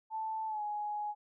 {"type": "tone with pitch glide", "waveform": "sine", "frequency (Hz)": [880, 835.9], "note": ["A5", "G#5"], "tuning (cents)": [0, 11], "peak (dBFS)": -34, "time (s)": [0.1, 1.15], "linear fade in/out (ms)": 50, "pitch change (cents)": -89, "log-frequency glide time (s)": [0.47, 0.62], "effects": []}